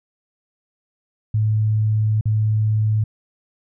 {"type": "tone with dropouts", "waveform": "sine", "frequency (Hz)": 108, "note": "A2", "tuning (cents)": -32, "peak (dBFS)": -15, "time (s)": [1.34, 3.04], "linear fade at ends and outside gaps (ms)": 5, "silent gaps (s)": [2.211, 2.255], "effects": []}